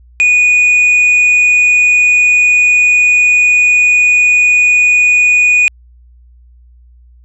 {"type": "tone", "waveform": "triangle", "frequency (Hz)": 2466, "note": "D#7", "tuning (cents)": -16, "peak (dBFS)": -4, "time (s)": [0.2, 5.68], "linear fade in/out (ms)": 0, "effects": ["added 60 Hz sine -39 dBFS peak until 7.24 s", "resampled to 24000 Hz"]}